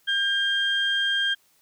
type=tone pair together; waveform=sine; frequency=1600 / 3200 Hz; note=G6 / G7; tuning=+35 / +35 cents; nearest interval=octave; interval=1200 cents; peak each=-23 dBFS; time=0.07-1.35 s; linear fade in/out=20 ms; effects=tanh soft clip ceiling -14 dBFS + white hiss -63 dBFS RMS until 1.61 s